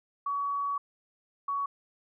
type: tone pair in turn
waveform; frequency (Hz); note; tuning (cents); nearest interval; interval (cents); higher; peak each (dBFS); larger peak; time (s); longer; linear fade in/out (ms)
sine; 1130 / 1122.8; C#6 / C#6; +33 / +22; unison; 11; first; -28; neither; 0.26-0.78 / 1.48-1.66; first; 5
effects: none